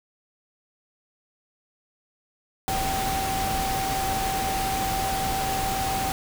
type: tone in noise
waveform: sine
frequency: 772 Hz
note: G5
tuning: 27 cents flat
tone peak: -26 dBFS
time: 2.68-6.12 s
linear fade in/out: 0 ms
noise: pink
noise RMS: -29 dBFS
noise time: 2.68-6.12 s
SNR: 0 dB
effects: none